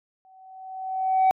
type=tone with exponential growth; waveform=sine; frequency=757 Hz; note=F#5; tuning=39 cents sharp; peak=-12 dBFS; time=0.25-1.31 s; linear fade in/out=0 ms; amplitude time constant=230 ms; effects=tanh soft clip ceiling -14 dBFS